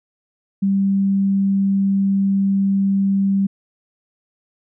sine tone, 196 Hz, G3, in tune, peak -14 dBFS, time 0.62-3.47 s, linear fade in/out 10 ms, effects none

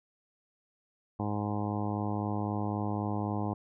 harmonic tone, 103.83 Hz, G#2, in tune, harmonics 1 / 2 / 3 / 4 / 5 / 6 / 7 / 8 / 9 / 10, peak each -34 / -35 / -37 / -43 / -44 / -46 / -41 / -41 / -44 / -45 dBFS, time 1.19-3.54 s, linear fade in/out 10 ms, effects none

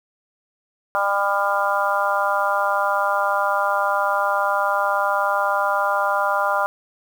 harmonic tone, 200.2 Hz, G3, 37 cents sharp, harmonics 3 / 4 / 5 / 6 / 7, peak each -24 / -24 / -24 / -24 / -24 dBFS, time 0.95-6.66 s, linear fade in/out 0 ms, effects 7-bit

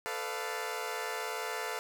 15% pulse chord, B half-diminished seventh, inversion third, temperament equal with one note detuned, 440 / 501.1 / 587.3 / 698.5 Hz, A4 / B4 / D5 / F5, 0 / +25 / 0 / 0 cents, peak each -32 / -34 / -38 / -34 dBFS, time 0.06-1.79 s, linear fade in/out 0 ms, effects none

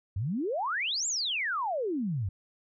sine exponential two-way sweep, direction up then down, 87.4 to 7610 to 87.4 Hz, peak -28 dBFS, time 0.16-2.29 s, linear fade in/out 5 ms, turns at 1.07 s, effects none

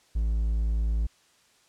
triangle tone, 55 Hz, A1, in tune, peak -21 dBFS, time 0.15-1.07 s, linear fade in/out 10 ms, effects white hiss -62 dBFS RMS until 1.68 s + low-pass 8000 Hz 12 dB/octave

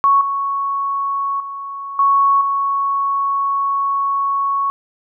sine tone with level steps, 1109 Hz, C#6, in tune, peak -9 / -17 / -25 / -10 / -15 dBFS, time 0.04-4.7 s, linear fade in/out 0 ms, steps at 0.21 / 1.4 / 1.99 / 2.41 s, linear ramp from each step 2 ms, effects none

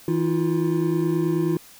triangle tone cluster, 162.3 / 319.7 / 349.2 Hz, E3 / D#4 / F4, -27 / +47 / 0 cents, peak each -22 / -23 / -21 dBFS, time 0.08-1.57 s, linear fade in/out 2 ms, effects white hiss -48 dBFS RMS until 1.79 s

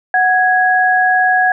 sine tone pair together, 738.9 / 1661.2 Hz, F#5 / G#6, -3 / 0 cents, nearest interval octave + major second, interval 1403 cents, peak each -12 dBFS, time 0.14-1.52 s, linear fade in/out 2 ms, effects none

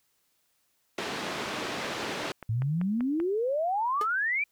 pink band-pass noise, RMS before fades -34 dBFS, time 0.98-2.32 s, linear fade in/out 2 ms, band 250 to 4300 Hz, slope 12 dB/octave
click train, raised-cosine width 0.5 ms, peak -25 dBFS, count 10, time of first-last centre 1.46-3.201 s, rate 5.17 Hz
sine exponential sweep, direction up, 106.3 to 2400 Hz, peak -25 dBFS, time 2.49-4.44 s, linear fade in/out 5 ms
35% pulse tone with exponential decay, 428.4 Hz, A4, 46 cents flat, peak -27 dBFS, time 4.01-4.08 s, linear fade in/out 2 ms, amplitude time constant 15 ms
effects white hiss -72 dBFS RMS until 4.51 s

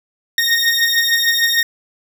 20% pulse beating tone pair, 1850 / 1856.6 Hz, A#6 / A#6, -14 / -7 cents, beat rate 6.6 Hz, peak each -11 dBFS, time 0.38-1.63 s, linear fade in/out 2 ms, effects none

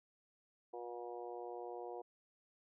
harmonic tone, 120 Hz, B2, 49 cents flat, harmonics 3 / 4 / 5 / 6 / 7 / 8, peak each -49 / -48 / -57 / -49 / -57 / -56 dBFS, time 0.73-2.02 s, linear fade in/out 10 ms, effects none

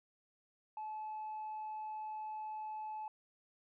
sine tone, 862 Hz, A5, 36 cents flat, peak -39 dBFS, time 0.77-3.08 s, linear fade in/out 2 ms, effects tanh soft clip ceiling -38 dBFS

